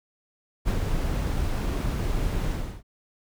brown noise with ADSR envelope, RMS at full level -23 dBFS, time 0.65-2.83 s, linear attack 34 ms, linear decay 65 ms, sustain -3 dB, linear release 350 ms, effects none

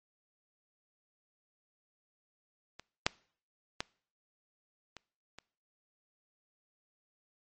clicks, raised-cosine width 0.2 ms, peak -28 / -7 / -15 / -28 / -29 dBFS, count 5, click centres 2.796 / 3.065 / 3.805 / 4.967 / 5.386 s, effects noise-tail reverb RT60 0.5 s tail -24 dB re dry + MP3 32 kbps

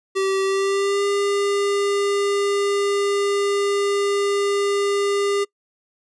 square tone with pitch glide, 386.5 to 402.4 Hz, G4 to G4, -24 to +45 cents, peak -19 dBFS, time 0.15-5.45 s, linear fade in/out 20 ms, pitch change +69 cents, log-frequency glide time 0.44-1.04 s, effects noise-tail reverb RT60 0.1 s tail -24 dB re dry + resampled to 22050 Hz

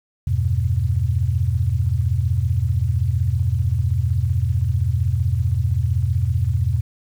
sine chord, E minor, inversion none, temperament equal, 82.41 / 98 / 123.47 Hz, E2 / G2 / B2, 0 / 0 / 0 cents, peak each -21 dBFS, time 0.27-6.81 s, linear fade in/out 5 ms, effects 8-bit

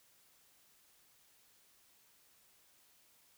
silence, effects white hiss -68 dBFS RMS until 3.37 s

